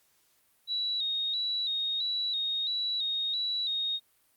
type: tone with vibrato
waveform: sine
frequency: 3824 Hz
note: A#7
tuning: 43 cents sharp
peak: -28 dBFS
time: 0.67-4 s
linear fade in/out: 50 ms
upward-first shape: square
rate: 1.5 Hz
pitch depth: 46 cents each way
effects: white hiss -68 dBFS RMS until 4.36 s + Opus 48 kbps